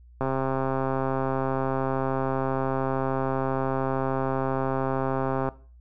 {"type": "click train", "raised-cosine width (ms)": 1, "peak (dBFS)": -13, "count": 703, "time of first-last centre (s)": [0.21, 5.488], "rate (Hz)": 133, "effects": ["noise-tail reverb RT60 0.4 s tail -19 dB re dry", "added 60 Hz sine -48 dBFS peak until 5.8 s"]}